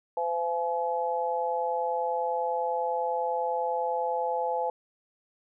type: harmonic tone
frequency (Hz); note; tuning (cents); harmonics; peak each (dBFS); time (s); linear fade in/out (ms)
170; F3; -46; 3 / 4 / 5; -30 / -33 / -29; 0.17-4.7; 2
effects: none